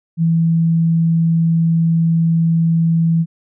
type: tone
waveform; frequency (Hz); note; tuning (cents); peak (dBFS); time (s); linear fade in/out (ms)
sine; 165; E3; +2; -11; 0.17-3.26; 50
effects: none